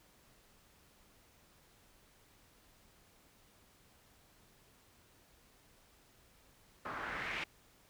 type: noise with low-pass filter sweep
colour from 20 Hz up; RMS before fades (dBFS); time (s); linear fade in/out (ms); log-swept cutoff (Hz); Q
white; -41; 6.85-7.44; 5; 1200 to 2500; 2.7
effects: pink hiss -66 dBFS RMS until 7.89 s